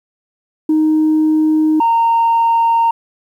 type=tone pair in turn; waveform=sine; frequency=311.1 / 921.5 Hz; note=D#4 / A#5; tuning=0 / -20 cents; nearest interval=octave + perfect fifth; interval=1880 cents; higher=second; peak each=-8 dBFS; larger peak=neither; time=0.69-1.8 / 1.8-2.91 s; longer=neither; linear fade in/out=5 ms; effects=tanh soft clip ceiling -7 dBFS + 8-bit